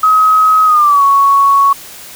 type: tone with pitch glide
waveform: sine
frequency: 1270 to 1112 Hz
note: D#6 to C#6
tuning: +35 to +5 cents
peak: -5 dBFS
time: 0.03-1.73 s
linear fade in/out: 5 ms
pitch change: -230 cents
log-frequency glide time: 0.65-1.03 s
effects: white hiss -32 dBFS RMS until 2.15 s